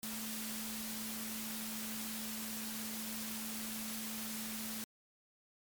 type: tone in noise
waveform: sine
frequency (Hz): 220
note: A3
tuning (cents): 0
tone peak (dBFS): -44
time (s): 0.03-4.84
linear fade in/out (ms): 0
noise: white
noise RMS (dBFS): -43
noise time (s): 0.03-4.84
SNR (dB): -4
effects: MP3 96 kbps